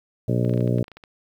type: harmonic tone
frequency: 60.4 Hz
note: B1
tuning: 38 cents flat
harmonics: 2 / 3 / 4 / 5 / 6 / 7 / 8 / 9 / 10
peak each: -21 / -26 / -28 / -31 / -31 / -30 / -36 / -33 / -34 dBFS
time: 0.28-0.83 s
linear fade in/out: 5 ms
type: clicks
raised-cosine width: 0.3 ms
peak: -27 dBFS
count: 12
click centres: 0.449 / 0.495 / 0.538 / 0.576 / 0.607 / 0.676 / 0.784 / 0.842 / 0.881 / 0.917 / 0.97 / 1.038 s
effects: 9-bit